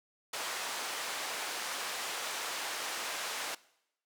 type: band-pass noise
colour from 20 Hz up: pink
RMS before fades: -38 dBFS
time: 0.33-3.55 s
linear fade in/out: 5 ms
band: 730 to 9500 Hz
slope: 12 dB/octave
effects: noise-tail reverb RT60 0.8 s tail -21 dB re dry